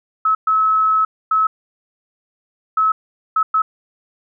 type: tone bursts at uneven times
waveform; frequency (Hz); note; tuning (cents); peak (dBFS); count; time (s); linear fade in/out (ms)
sine; 1293; E6; -34; -12; 6; 0.25-0.35 / 0.47-1.05 / 1.31-1.47 / 2.77-2.92 / 3.36-3.43 / 3.54-3.62; 5
effects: none